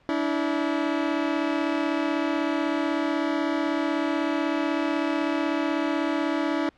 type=tone pair together; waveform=sawtooth; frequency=288.5 / 324.6 Hz; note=D4 / E4; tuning=-31 / -27 cents; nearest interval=major second; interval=204 cents; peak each=-22 dBFS; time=0.09-6.69 s; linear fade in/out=0 ms; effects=pink hiss -60 dBFS RMS until 6.77 s + low-pass 3000 Hz 12 dB/octave